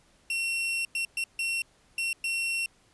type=tone bursts at uneven times; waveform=40% pulse; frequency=2724 Hz; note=F7; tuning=44 cents flat; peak=-26 dBFS; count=6; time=0.3-0.85 / 0.95-1.05 / 1.17-1.24 / 1.39-1.62 / 1.98-2.13 / 2.24-2.66 s; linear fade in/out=2 ms; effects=pink hiss -63 dBFS RMS until 2.93 s + resampled to 24000 Hz